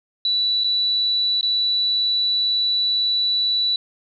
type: tone with dropouts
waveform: sine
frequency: 3951 Hz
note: B7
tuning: in tune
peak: -17 dBFS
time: 0.25-3.76 s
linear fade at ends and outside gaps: 2 ms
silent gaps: 0.637-0.643 / 1.411-1.429 s
effects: none